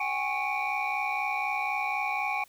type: tone cluster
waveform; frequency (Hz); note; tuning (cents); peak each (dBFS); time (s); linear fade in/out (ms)
sine; 760 / 824 / 1100 / 2264 / 2404; F#5 / G#5 / C#6 / C#7 / D7; +46 / -14 / -14 / +36 / +40; -33 / -31 / -35 / -33 / -32; 0-2.44; 5
effects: tanh soft clip ceiling -21 dBFS + white hiss -59 dBFS RMS until 2.48 s